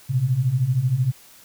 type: beating tone pair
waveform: sine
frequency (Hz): 119.1 / 132.1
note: A#2 / C3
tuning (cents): +38 / +17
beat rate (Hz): 13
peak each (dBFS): -23 / -19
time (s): 0.09-1.12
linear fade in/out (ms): 20
effects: white hiss -49 dBFS RMS until 1.44 s